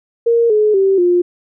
sine tone with pitch steps, 466.2 / 425 / 387.5 / 353.3 Hz, A#4 / G#4 / G4 / F4, 0 / +40 / -20 / +20 cents, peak -9 dBFS, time 0.26-1.22 s, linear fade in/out 10 ms, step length 240 ms, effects none

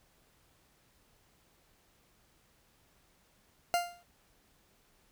40% pulse tone with exponential decay, 698.5 Hz, F5, in tune, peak -23 dBFS, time 3.74-4.03 s, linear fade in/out 0 ms, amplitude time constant 62 ms, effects pink hiss -68 dBFS RMS until 5.11 s

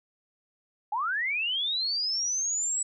sine linear sweep, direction up, 793 to 7902 Hz, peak -26 dBFS, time 0.92-2.83 s, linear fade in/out 5 ms, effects none

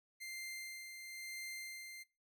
sawtooth tone with tremolo, 2093 Hz, C7, in tune, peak -40 dBFS, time 0.2-2.04 s, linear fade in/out 20 ms, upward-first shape sine, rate 1 Hz, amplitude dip 45%, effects noise-tail reverb RT60 0.3 s tail -23 dB re dry

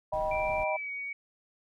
sine chord, Eb augmented, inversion none, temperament just, 622.3 / 777.8 / 972.3 Hz, Eb5 / G5 / B5, 0 / -14 / -27 cents, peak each -30 / -34 / -34 dBFS, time 0.12-0.77 s, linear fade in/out 10 ms
brown noise, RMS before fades -42 dBFS, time 0.13-0.64 s, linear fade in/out 5 ms
sine tone with pitch glide, 2349 to 2248 Hz, D7 to C#7, 0 to +24 cents, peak -34 dBFS, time 0.31-1.13 s, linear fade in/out 5 ms, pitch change -76 cents, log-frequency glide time 0.7-0.91 s
effects none

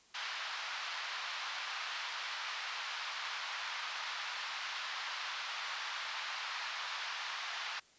pink band-pass noise, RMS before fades -41 dBFS, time 0.14-7.8 s, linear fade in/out 10 ms, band 970 to 4800 Hz, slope 24 dB/octave, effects white hiss -64 dBFS RMS until 7.98 s + resampled to 16000 Hz

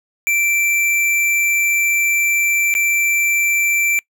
square tone with dropouts, 2343 Hz, D7, 5 cents flat, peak -15 dBFS, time 0.27-3.99 s, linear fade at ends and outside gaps 0 ms, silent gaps 2.74-2.751 s, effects noise-tail reverb RT60 0.1 s tail -25 dB re dry

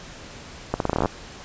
accelerating click train, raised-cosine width 1 ms, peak -7 dBFS, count 12, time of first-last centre 0.74-1.058 s, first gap 62 ms, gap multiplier 0.83, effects pink hiss -41 dBFS RMS until 1.44 s + resampled to 16000 Hz

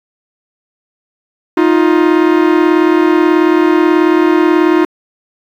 45% pulse tone pair together, 313.4 / 351.8 Hz, D#4 / F4, +13 / +13 cents, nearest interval major second, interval 200 cents, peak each -10 dBFS, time 1.57-4.85 s, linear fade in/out 5 ms, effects low-pass 2000 Hz 12 dB/octave + 7-bit

